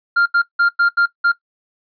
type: tone bursts at uneven times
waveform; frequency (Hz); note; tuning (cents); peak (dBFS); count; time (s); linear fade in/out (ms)
triangle; 1396.9; F6; 0; -9; 6; 0.16-0.26 / 0.34-0.42 / 0.59-0.69 / 0.79-0.89 / 0.97-1.06 / 1.24-1.32; 10
effects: noise-tail reverb RT60 0.1 s tail -18 dB re dry + resampled to 11025 Hz